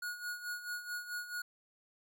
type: tone with tremolo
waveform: square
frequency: 1449 Hz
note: F#6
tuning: 37 cents flat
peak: -37 dBFS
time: 0.02-1.42 s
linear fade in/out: 5 ms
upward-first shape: sine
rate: 4.6 Hz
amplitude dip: 70%
effects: none